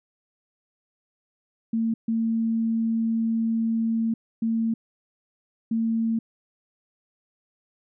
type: tone bursts at uneven times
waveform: sine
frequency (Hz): 226.3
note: A3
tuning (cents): +49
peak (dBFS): -21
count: 4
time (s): 1.73-1.94 / 2.08-4.14 / 4.42-4.74 / 5.71-6.19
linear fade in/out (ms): 5
effects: none